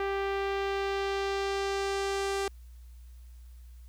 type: tone with low-pass filter sweep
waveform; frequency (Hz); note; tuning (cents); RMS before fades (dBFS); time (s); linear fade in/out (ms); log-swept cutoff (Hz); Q
sawtooth; 393.8; G4; +8; -31; 0-2.48; 2; 2300 to 9000; 0.98
effects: added 60 Hz sine -46 dBFS peak until 3.88 s + white hiss -67 dBFS RMS until 3.88 s